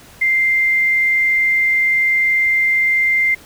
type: tone with quantisation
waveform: sine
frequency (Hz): 2093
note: C7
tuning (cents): 0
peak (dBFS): -12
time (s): 0.21-3.35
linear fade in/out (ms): 10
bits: 7
effects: pink hiss -43 dBFS RMS until 3.45 s